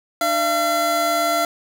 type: tone pair together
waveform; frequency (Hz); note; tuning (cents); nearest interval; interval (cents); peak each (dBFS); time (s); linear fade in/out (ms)
25% pulse; 301.4 / 681; D4 / F5; +45 / -44; octave + major second; 1411; -24 / -14; 0.21-1.45; 2
effects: none